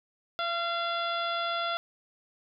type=harmonic tone with a mistuned harmonic; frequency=687 Hz; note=F5; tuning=29 cents flat; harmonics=1 / 2 / 3 / 4 / 5 / 6 / 7; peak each=-33 / -31 / -42 / -42 / -36 / -47 / -47 dBFS; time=0.39-1.77 s; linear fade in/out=0 ms; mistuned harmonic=1; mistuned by=-21 cents; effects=none